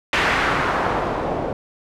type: noise with low-pass filter sweep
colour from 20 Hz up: white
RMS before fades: -21 dBFS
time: 0.13-1.53 s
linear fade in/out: 2 ms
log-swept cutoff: 2200 to 540 Hz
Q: 1.3
effects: none